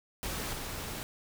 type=noise with level steps; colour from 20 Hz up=pink; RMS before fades=-36 / -39 dBFS; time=0.23-1.03 s; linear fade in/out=0 ms; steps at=0.53 s; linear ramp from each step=5 ms; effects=none